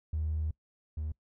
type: tone pair in turn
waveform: triangle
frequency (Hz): 77.78 / 77.02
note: D#2 / D#2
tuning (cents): 0 / -17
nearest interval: unison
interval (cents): 17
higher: first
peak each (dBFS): -26 / -30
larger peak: first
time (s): 0.13-0.51 / 0.97-1.12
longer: first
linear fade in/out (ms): 5
effects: noise-tail reverb RT60 0.1 s tail -25 dB re dry + tanh soft clip ceiling -26 dBFS